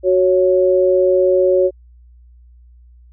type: tone pair together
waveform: sine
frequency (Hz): 370 / 554.4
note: F#4 / C#5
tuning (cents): 0 / 0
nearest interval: perfect fifth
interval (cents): 700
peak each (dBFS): -13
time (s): 0.03-1.71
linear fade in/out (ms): 50
effects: added 60 Hz sine -42 dBFS peak until 3.12 s